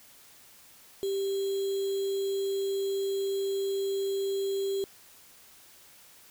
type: tone with sample-and-hold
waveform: sine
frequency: 392 Hz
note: G4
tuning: in tune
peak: -27 dBFS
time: 1.03-4.84 s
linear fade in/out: 0 ms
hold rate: 3675 Hz
effects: white hiss -55 dBFS RMS until 6.3 s